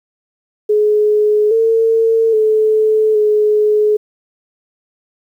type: tone with pitch steps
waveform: sine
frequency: 422.1 / 451.6 / 433.4 / 423.2 Hz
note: G#4 / A4 / A4 / G#4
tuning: +28 / +45 / -26 / +33 cents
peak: -9 dBFS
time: 0.69-3.97 s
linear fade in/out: 10 ms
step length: 820 ms
effects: 8-bit